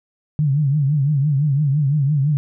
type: tone with vibrato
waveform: sine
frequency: 143.7 Hz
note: D3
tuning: 37 cents flat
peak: -14 dBFS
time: 0.39-2.37 s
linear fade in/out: 0 ms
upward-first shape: triangle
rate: 5.9 Hz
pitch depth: 150 cents each way
effects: none